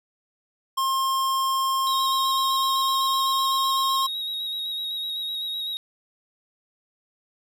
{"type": "tone with pitch glide", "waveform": "square", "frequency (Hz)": [1066, 1072.8], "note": ["C6", "C6"], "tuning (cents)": [32, 43], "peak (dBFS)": -22, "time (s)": [0.77, 4.07], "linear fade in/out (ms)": 10, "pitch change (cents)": 11, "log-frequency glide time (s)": [1.59, 3.5]}
{"type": "tone with vibrato", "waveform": "triangle", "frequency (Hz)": 3800, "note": "A#7", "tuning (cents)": 33, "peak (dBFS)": -26, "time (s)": [1.87, 5.77], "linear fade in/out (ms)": 0, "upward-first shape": "square", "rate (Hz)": 7.9, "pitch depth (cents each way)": 20}
{"effects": []}